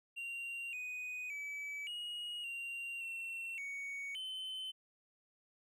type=tone with pitch steps; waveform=triangle; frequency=2764 / 2491 / 2293 / 2888 / 2766 / 2712 / 2234 / 3059 Hz; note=F7 / D#7 / D7 / F#7 / F7 / E7 / C#7 / G7; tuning=-19 / +1 / -42 / -43 / -17 / +49 / +13 / -43 cents; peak=-39 dBFS; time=0.16-4.72 s; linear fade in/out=20 ms; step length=570 ms; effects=none